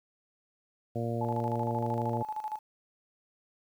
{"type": "harmonic tone", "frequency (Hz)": 116.9, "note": "A#2", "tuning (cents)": 5, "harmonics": [1, 2, 3, 4, 5, 6], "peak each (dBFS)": [-33, -36, -39, -38, -38, -41], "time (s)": [0.95, 2.23], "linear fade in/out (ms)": 10}
{"type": "tone with tremolo", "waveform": "sine", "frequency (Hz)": 859, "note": "A5", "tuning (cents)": -42, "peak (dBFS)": -31, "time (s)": [1.21, 2.59], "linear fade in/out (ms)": 5, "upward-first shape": "square", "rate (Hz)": 13, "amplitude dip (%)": 70}
{"effects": ["10-bit"]}